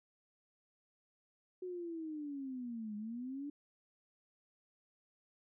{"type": "linear two-way sweep", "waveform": "sine", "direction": "down then up", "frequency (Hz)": [370, 206, 293.7], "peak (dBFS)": -40, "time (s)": [1.62, 3.5], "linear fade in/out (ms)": 5, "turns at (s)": 2.96, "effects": []}